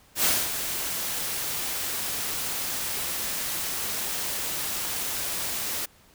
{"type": "noise with ADSR envelope", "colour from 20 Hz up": "white", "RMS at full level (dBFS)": -21, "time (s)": [0.15, 5.86], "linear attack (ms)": 93, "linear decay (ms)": 230, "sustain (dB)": -9, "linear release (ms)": 11, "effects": ["pink hiss -57 dBFS RMS until 6.14 s"]}